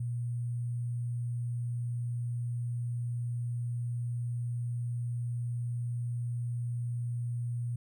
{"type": "tone with sample-and-hold", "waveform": "sine", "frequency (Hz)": 119.9, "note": "A#2", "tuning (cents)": 49, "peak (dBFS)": -31, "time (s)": [0, 7.76], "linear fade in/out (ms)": 5, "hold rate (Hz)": 8820, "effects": []}